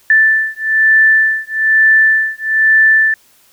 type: beating tone pair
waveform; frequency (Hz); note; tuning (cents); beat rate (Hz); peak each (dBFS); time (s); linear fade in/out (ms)
sine; 1762 / 1763.1; A6 / A6; +2 / +3; 1.1; -11; 0.1-3.14; 2
effects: white hiss -50 dBFS RMS until 3.52 s